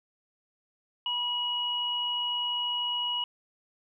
sine tone pair together, 970 / 2907 Hz, B5 / F#7, -31 / -31 cents, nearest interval octave + perfect fifth, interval 1900 cents, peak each -35 / -28 dBFS, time 1.06-3.24 s, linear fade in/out 2 ms, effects 11-bit

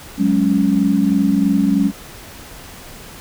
sine chord, F# suspended second, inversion none, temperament just, 185 / 208.1 / 277.5 Hz, F#3 / G#3 / C#4, 0 / +4 / +2 cents, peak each -18 / -16 / -16 dBFS, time 0.17-1.92 s, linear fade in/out 50 ms, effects pink hiss -37 dBFS RMS until 3.2 s

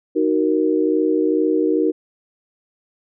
sine chord, D# minor, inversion none, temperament just, 311.1 / 373.4 / 466.7 Hz, D#4 / F#4 / A#4, 0 / +16 / +2 cents, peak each -18 / -20 / -20 dBFS, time 0.15-1.92 s, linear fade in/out 20 ms, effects none

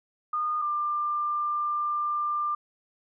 sine tone pair in turn, 1222 / 1192 Hz, D#6 / D6, -32 / +25 cents, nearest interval unison, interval 43 cents, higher first, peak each -25 dBFS, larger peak neither, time 0.33-0.62 / 0.62-2.55 s, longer second, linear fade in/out 5 ms, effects none

